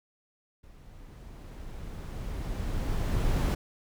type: noise with level ramp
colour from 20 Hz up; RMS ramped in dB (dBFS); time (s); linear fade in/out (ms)
brown; -51 to -24; 0.63-3.55; 10
effects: none

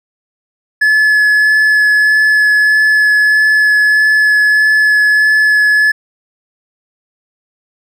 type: tone with vibrato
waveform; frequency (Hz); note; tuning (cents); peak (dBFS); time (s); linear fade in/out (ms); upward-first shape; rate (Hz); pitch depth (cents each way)
triangle; 1713; A6; -47; -5; 0.81-5.92; 10; sine; 1.6; 9
effects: none

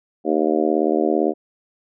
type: harmonic tone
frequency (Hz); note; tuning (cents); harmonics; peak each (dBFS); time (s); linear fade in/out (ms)
77.78; D#2; 0; 3 / 4 / 5 / 6 / 7 / 8 / 9; -25 / -21 / -21 / -26 / -25 / -27 / -26; 0.24-1.34; 50
effects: none

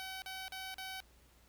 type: tone bursts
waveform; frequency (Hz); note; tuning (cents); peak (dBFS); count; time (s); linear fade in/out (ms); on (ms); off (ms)
10% pulse; 760; F#5; +46; -34; 4; 0-1.003; 0; 220; 41
effects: added 60 Hz sine -65 dBFS peak until 1.48 s + pink hiss -67 dBFS RMS until 1.48 s

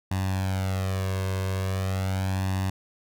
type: tone with flanger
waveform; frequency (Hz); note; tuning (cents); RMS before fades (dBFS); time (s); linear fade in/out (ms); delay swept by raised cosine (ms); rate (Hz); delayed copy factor
sawtooth; 95; F#2; +46; -27; 0.11-2.7; 5; 1.1 to 1.9; 0.4; +0.75
effects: none

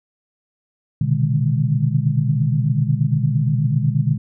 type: tone cluster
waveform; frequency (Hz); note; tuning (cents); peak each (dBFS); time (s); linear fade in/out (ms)
sine; 120.9 / 130.3 / 147.3 / 155.7 / 204.7; B2 / C3 / D3 / D#3 / G#3; -36 / -7 / +6 / +2 / -25; -20 / -24 / -19 / -23 / -26; 1.01-4.18; 5
effects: none

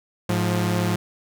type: tone pair together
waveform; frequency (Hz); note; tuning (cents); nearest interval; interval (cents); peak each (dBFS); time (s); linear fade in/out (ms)
sawtooth; 106.65 / 176.4; G#2 / F3; +46 / +18; major sixth; 872; -19; 0.29-0.96; 5
effects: none

